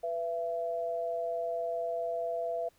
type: tone pair together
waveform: sine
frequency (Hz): 496.2 / 671.8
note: B4 / E5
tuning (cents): +8 / +33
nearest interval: perfect fourth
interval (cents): 525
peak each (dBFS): -36 / -32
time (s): 0.03-2.69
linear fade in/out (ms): 10
effects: pink hiss -67 dBFS RMS until 2.78 s